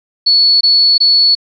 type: tone bursts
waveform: sine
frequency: 4414 Hz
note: C#8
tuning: 8 cents flat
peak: -6 dBFS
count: 3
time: 0.26-1.352 s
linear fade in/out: 10 ms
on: 350 ms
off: 21 ms
effects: none